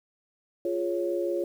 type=chord; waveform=sine; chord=Db major; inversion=first; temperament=equal; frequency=349.2 / 415.3 / 554.4 Hz; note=F4 / Ab4 / Db5; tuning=0 / 0 / 0 cents; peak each=-28 / -34 / -30 dBFS; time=0.65-1.44 s; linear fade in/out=2 ms; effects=9-bit